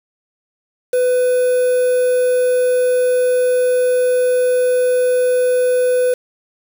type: tone with quantisation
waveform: triangle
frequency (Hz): 500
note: B4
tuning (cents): +21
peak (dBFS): -10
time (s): 0.93-6.14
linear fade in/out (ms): 5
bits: 5
effects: none